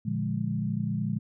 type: chord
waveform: sine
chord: Bb dominant seventh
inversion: none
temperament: equal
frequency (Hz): 116.54 / 146.83 / 174.61 / 207.7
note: Bb2 / D3 / F3 / Ab3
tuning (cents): 0 / 0 / 0 / 0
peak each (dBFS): -32 / -33 / -33 / -31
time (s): 0.05-1.19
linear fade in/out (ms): 10
effects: none